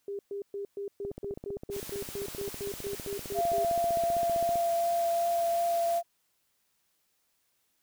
sine tone bursts, 401 Hz, G4, 39 cents sharp, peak -33 dBFS, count 16, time 0.08-3.64 s, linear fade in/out 2 ms, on 110 ms, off 120 ms
click train, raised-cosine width 2 ms, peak -27 dBFS, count 55, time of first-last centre 1.05-4.556 s, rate 15.4 Hz
white noise, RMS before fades -43 dBFS, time 1.7-6.02 s, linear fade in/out 50 ms
sine tone with vibrato, 683 Hz, F5, 39 cents flat, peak -25 dBFS, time 3.34-6.03 s, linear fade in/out 50 ms, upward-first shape triangle, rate 2.7 Hz, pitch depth 12 cents each way
effects white hiss -74 dBFS RMS until 7.82 s

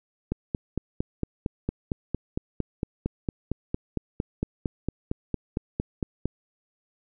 click train, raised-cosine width 3 ms, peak -13 dBFS, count 27, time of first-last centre 0.32-6.256 s, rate 4.38 Hz, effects none

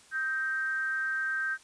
sine tone with frequency modulation, 1568 Hz, G6, in tune, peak -28 dBFS, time 0.11-1.58 s, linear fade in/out 50 ms, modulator 290 Hz, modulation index 0.42, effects white hiss -57 dBFS RMS until 1.63 s + resampled to 22050 Hz

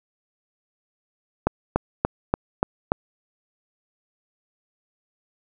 click train, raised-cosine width 1 ms, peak -4 dBFS, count 6, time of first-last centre 1.47-2.919 s, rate 3.45 Hz, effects none

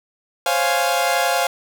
sawtooth chord, Db major seventh, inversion third, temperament equal, 523.3 / 554.4 / 698.5 / 830.6 Hz, C5 / Db5 / F5 / Ab5, 0 / 0 / 0 / 0 cents, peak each -20 / -22 / -16 / -19 dBFS, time 0.46-1.47 s, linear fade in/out 2 ms, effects none

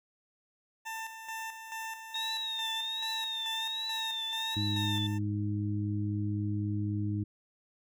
20% pulse tone with tremolo, 893 Hz, A5, 25 cents sharp, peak -32 dBFS, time 0.85-5.19 s, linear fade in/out 20 ms, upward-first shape square, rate 2.3 Hz, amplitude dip 55%
sine tone with vibrato, 3715 Hz, A#7, 7 cents flat, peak -33 dBFS, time 2.14-5.07 s, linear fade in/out 5 ms, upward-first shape triangle, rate 1.3 Hz, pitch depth 110 cents each way
harmonic tone, 103.83 Hz, G#2, in tune, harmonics 1 / 2 / 3, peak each -31 / -37 / -36 dBFS, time 4.56-7.24 s, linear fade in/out 10 ms
effects none

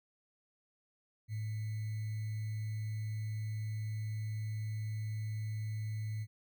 sine tone with sample-and-hold, 108 Hz, A2, 32 cents flat, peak -35 dBFS, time 1.28-6.27 s, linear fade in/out 50 ms, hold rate 2100 Hz, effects none

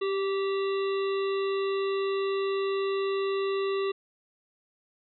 harmonic tone with a mistuned harmonic, 392 Hz, G4, in tune, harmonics 1 / 3 / 5 / 7 / 9 / 10, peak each -26 / -36 / -43 / -42 / -47 / -44 dBFS, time 0.01-3.92 s, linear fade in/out 10 ms, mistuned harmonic 3, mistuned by -21 cents, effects none

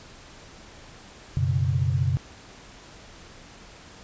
sine chord, F# suspended fourth, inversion none, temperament just, 92.5 / 123.33 / 138.75 Hz, F#2 / B2 / C#3, 0 / -2 / +2 cents, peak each -25 dBFS, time 1.37-2.17 s, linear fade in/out 0 ms, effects pink hiss -47 dBFS RMS until 4.03 s + resampled to 16000 Hz

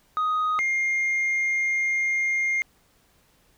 sine tone pair in turn, 1249 / 2120 Hz, D#6 / C7, +6 / +22 cents, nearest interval major sixth, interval 916 cents, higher second, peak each -19 dBFS, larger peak neither, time 0.17-0.59 / 0.59-2.62 s, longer second, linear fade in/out 0 ms, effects tanh soft clip ceiling -20 dBFS + pink hiss -62 dBFS RMS until 3.57 s

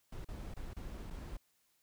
brown noise with dropouts, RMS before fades -44 dBFS, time 0.12-1.37 s, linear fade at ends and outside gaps 5 ms, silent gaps 0.247-0.285 / 0.541-0.565 / 0.735-0.765 / 1.102-1.106 s, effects white hiss -75 dBFS RMS until 1.82 s

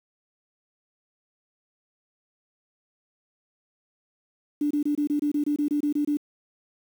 sine tone bursts, 293.7 Hz, D4, in tune, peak -21 dBFS, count 13, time 4.61-6.171 s, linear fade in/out 5 ms, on 97 ms, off 25 ms, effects 8-bit

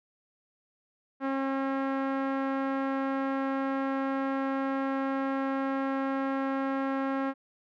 sawtooth tone with low-pass filter, 270.2 Hz, C#4, 44 cents flat, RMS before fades -30 dBFS, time 1.2-7.34 s, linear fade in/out 50 ms, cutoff 1500 Hz, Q 1.4, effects none

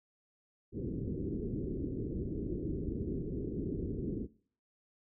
white low-pass noise, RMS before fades -37 dBFS, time 0.72-4.28 s, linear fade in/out 50 ms, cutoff 400 Hz, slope 48 dB/octave, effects noise-tail reverb RT60 0.5 s tail -20 dB re dry

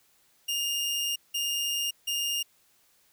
sawtooth tone bursts at uneven times, 2825 Hz, F7, 19 cents sharp, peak -24 dBFS, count 3, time 0.48-1.16 / 1.34-1.91 / 2.07-2.43 s, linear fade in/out 10 ms, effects white hiss -65 dBFS RMS until 3.12 s

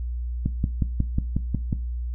click train, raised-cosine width 5 ms, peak -10 dBFS, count 8, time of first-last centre 0.46-1.728 s, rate 5.52 Hz, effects noise-tail reverb RT60 0.3 s tail -17 dB re dry + added 60 Hz sine -26 dBFS peak until 2.14 s

